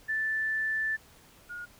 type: tone pair in turn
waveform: sine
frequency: 1760 / 1434.8 Hz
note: A6 / F6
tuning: 0 / +46 cents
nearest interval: major third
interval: 354 cents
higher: first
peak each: -27 / -37 dBFS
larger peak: first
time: 0.08-0.97 / 1.49-1.66 s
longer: first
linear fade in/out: 20 ms
effects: pink hiss -57 dBFS RMS until 1.79 s